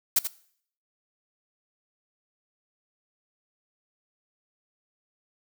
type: noise with echo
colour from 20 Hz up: blue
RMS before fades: -20 dBFS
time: 0.16-0.19 s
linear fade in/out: 5 ms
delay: 84 ms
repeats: 1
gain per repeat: -9 dB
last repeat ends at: 0.274 s
effects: noise-tail reverb RT60 0.6 s tail -19 dB re dry